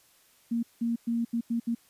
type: tone bursts at uneven times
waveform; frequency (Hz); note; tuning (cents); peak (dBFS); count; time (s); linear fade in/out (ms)
sine; 233.1; A#3; 0; -25; 6; 0.51-0.63 / 0.81-0.96 / 1.07-1.25 / 1.33-1.41 / 1.5-1.6 / 1.67-1.75; 10
effects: white hiss -62 dBFS RMS until 1.89 s + resampled to 32000 Hz